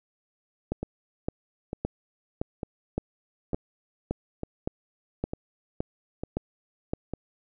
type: two click trains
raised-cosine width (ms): 2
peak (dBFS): -14 / -18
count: 12 / 8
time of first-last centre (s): 0.72-6.935 / 0.83-7.136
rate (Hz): 1.77 / 1.11
effects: none